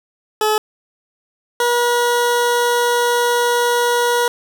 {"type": "tone pair in turn", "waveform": "20% pulse", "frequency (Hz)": [428.5, 481], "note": ["A4", "B4"], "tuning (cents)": [-46, -46], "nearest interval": "major second", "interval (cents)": 200, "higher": "second", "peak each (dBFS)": -9, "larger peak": "neither", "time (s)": [[0.41, 0.58], [1.6, 4.28]], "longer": "second", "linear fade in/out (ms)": 2, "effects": ["8-bit"]}